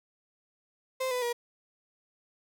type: tone with pitch steps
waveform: 35% pulse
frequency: 520 / 498.5 / 477.9 Hz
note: C5 / B4 / A#4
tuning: -11 / +16 / +43 cents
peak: -27 dBFS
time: 1-1.33 s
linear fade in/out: 10 ms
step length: 110 ms
effects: none